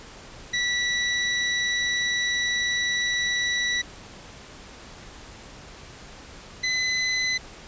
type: tone pair in turn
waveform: 25% pulse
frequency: 1954 / 2018 Hz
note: B6 / B6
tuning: -19 / +37 cents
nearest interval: minor second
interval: 56 cents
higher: second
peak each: -19 dBFS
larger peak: neither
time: 0.53-3.82 / 6.63-7.38 s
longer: first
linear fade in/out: 10 ms
effects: pink hiss -44 dBFS RMS until 7.67 s + resampled to 16000 Hz